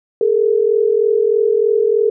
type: tone pair together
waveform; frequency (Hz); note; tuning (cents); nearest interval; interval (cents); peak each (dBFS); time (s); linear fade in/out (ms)
sine; 415.3 / 458.5; G#4 / A#4; 0 / -29; major second; 171; -14; 0.21-2.1; 2
effects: none

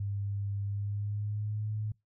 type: tone with pitch glide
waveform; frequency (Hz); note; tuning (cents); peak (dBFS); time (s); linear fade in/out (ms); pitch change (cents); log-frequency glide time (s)
sine; 100.4 to 106.99; G2 to A2; +42 to -48; -31; 0-1.92; 5; +110; 0.65-1.7
effects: noise-tail reverb RT60 0.2 s tail -24 dB re dry

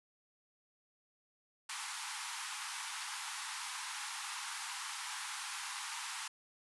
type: band-pass noise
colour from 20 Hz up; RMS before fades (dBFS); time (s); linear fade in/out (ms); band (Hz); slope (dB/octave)
pink; -43; 1.69-6.28; 5; 820 to 11000; 96
effects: none

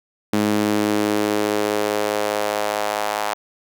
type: tone with high-pass filter sweep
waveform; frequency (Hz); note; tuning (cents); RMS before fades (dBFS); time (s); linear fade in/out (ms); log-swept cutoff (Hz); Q
sawtooth; 104.8; G#2; +16; -21; 0.33-3.34; 5; 240 to 790; 2.1
effects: none

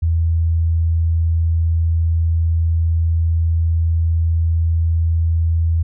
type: tone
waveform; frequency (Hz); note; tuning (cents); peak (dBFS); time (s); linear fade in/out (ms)
sine; 82.41; E2; 0; -13; 0.02-5.83; 10
effects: none

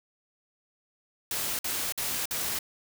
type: noise bursts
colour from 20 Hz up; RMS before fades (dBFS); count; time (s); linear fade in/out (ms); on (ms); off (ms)
white; -31; 4; 1.31-2.589; 2; 280; 53
effects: none

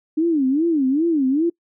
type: tone with vibrato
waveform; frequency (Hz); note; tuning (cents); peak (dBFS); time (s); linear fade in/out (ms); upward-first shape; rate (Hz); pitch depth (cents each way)
sine; 297; D4; +20; -15; 0.17-1.5; 10; sine; 2.5; 240
effects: noise-tail reverb RT60 0.1 s tail -25 dB re dry

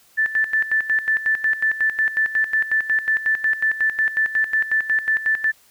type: tone with tremolo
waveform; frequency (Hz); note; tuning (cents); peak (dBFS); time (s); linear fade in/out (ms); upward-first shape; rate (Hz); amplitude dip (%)
sine; 1760; A6; 0; -15; 0.17-5.52; 20; square; 5.5; 75
effects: white hiss -55 dBFS RMS until 5.7 s

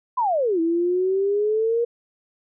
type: exponential two-way sweep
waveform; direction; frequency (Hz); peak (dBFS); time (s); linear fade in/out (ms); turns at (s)
sine; down then up; 1048 to 325.3 to 475.7; -18; 0.17-1.85; 10; 0.6
effects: none

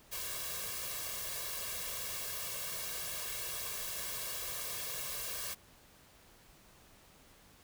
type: noise with comb filter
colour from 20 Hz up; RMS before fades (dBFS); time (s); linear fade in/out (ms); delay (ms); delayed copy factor
white; -40; 0.11-5.55; 20; 1.8; +1
effects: pink hiss -61 dBFS RMS until 7.63 s

